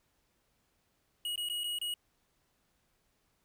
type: tone with dropouts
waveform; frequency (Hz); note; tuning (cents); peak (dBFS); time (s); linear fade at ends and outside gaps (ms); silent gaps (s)
square; 2900; F#7; -35; -34; 1.25-1.94; 2; 1.358-1.377 / 1.488-1.498 / 1.636-1.641 / 1.787-1.814
effects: pink hiss -75 dBFS RMS until 3.44 s